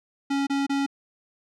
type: tone bursts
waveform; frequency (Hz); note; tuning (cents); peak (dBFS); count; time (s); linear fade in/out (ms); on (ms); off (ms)
square; 277.7; C#4; +3; -23; 3; 0.3-0.864; 10; 170; 27
effects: low-pass 6000 Hz 12 dB/octave